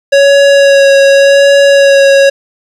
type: tone with vibrato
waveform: square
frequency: 556 Hz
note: C#5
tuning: 5 cents sharp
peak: -3 dBFS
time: 0.12-2.3 s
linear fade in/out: 10 ms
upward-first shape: sine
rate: 0.87 Hz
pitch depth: 14 cents each way
effects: low-pass 6000 Hz 12 dB/octave + 7-bit